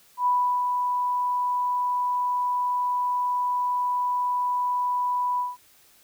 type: tone with ADSR envelope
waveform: sine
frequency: 987.8 Hz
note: B5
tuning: in tune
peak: -18 dBFS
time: 0.17-5.57 s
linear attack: 92 ms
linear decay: 360 ms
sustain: -4 dB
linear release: 180 ms
effects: white hiss -57 dBFS RMS until 6.03 s